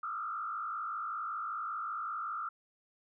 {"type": "tone with frequency modulation", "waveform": "sine", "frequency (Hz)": 1290, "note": "E6", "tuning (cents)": -38, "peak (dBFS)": -35, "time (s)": [0.03, 2.49], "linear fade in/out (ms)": 5, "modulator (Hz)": 52.6, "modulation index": 1.8, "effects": []}